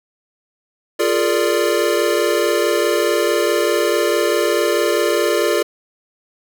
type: chord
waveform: square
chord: Bb dominant seventh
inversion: second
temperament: equal with one note detuned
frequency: 349.2 / 415.3 / 460 / 587.3 Hz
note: F4 / Ab4 / Bb4 / D5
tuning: 0 / 0 / -23 / 0 cents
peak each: -21 dBFS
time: 0.99-5.63 s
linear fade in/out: 10 ms
effects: none